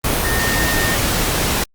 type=tone in noise; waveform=sine; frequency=1831 Hz; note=A#6; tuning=32 cents flat; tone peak=-21 dBFS; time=0.24-0.95 s; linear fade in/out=5 ms; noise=pink; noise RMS=-18 dBFS; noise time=0.04-1.64 s; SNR=-6 dB; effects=Opus 32 kbps